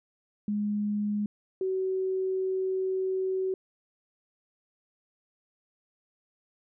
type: tone pair in turn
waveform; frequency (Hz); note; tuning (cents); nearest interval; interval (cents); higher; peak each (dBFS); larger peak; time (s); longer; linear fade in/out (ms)
sine; 207.7 / 377.4; G#3 / F#4; 0 / +34; minor seventh; 1034; second; -26; neither; 0.48-1.26 / 1.61-3.54; second; 2
effects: none